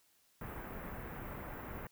pink band-stop noise, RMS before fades -45 dBFS, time 0.41-1.87 s, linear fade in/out 2 ms, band 2000 to 16000 Hz, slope 24 dB/octave, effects white hiss -71 dBFS RMS until 1.91 s

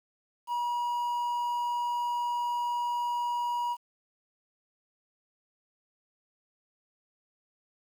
triangle tone with quantisation, 961 Hz, B5, 48 cents flat, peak -26 dBFS, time 0.47-3.77 s, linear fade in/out 50 ms, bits 9, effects none

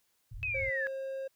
white low-pass noise, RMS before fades -43 dBFS, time 0.31-0.7 s, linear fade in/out 10 ms, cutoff 120 Hz, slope 96 dB/octave
sine linear sweep, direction down, 2586 to 1653 Hz, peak -31 dBFS, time 0.43-0.87 s, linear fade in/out 0 ms
triangle tone, 536 Hz, C5, 42 cents sharp, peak -33 dBFS, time 0.54-1.28 s, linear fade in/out 10 ms
effects white hiss -74 dBFS RMS until 1.35 s

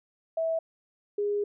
sine tone pair in turn, 652 / 410.7 Hz, E5 / G#4, -19 / -19 cents, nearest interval minor sixth, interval 800 cents, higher first, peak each -25 dBFS, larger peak neither, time 0.37-0.59 / 1.18-1.44 s, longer second, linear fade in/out 5 ms, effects none

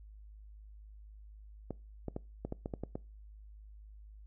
clicks, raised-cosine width 2 ms, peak -24 dBFS, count 9, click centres 1.707 / 2.083 / 2.164 / 2.45 / 2.524 / 2.659 / 2.738 / 2.836 / 2.955 s, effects noise-tail reverb RT60 0.3 s tail -23 dB re dry + added 52 Hz sine -50 dBFS peak until 4.26 s

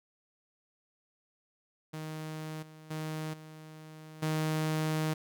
sawtooth tone with level steps, 156.3 Hz, D#3, 8 cents sharp, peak -34 / -46 / -31 / -43 / -25 dBFS, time 1.93-5.14 s, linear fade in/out 10 ms, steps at 2.62 / 2.9 / 3.33 / 4.22 s, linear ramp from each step 10 ms, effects none

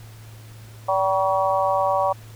harmonic tone with a mistuned harmonic, 191.8 Hz, G3, 37 cents flat, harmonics 3 / 4 / 5 / 6, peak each -22 / -23 / -24 / -25 dBFS, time 0.88-2.13 s, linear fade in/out 10 ms, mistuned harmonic 6, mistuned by -37 cents, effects added 110 Hz sine -40 dBFS peak until 2.35 s + pink hiss -49 dBFS RMS until 2.35 s

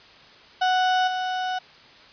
35% pulse tone with level steps, 740 Hz, F#5, in tune, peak -17 / -23 dBFS, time 0.61-1.59 s, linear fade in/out 10 ms, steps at 1.07 s, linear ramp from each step 10 ms, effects white hiss -49 dBFS RMS until 2.12 s + resampled to 11025 Hz

